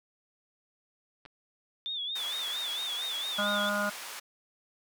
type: clicks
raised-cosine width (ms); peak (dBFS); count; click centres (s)
0.3; -34; 2; 1.253 / 1.26
type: tone with vibrato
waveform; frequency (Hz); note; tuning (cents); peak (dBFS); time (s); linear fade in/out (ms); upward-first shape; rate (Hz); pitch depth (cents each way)
sine; 3520; A7; 0; -32; 1.86-3.69; 0; sine; 4.4; 100
type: band-pass noise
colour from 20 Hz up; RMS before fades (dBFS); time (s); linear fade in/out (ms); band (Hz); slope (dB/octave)
pink; -42; 2.15-4.2; 10; 940 to 15000; 12
type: harmonic tone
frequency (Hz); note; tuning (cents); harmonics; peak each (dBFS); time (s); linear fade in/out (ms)
205.2; G#3; -21; 1 / 3 / 4 / 5 / 6 / 7; -35 / -33 / -43 / -39 / -36 / -31; 3.38-3.9; 10
effects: none